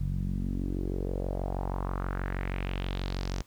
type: tone with low-pass filter sweep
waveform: sawtooth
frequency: 46.25 Hz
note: F#1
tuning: in tune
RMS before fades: -32 dBFS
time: 0-3.42 s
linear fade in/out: 0 ms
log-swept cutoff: 140 to 6100 Hz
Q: 3.1
effects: pink hiss -61 dBFS RMS until 3.46 s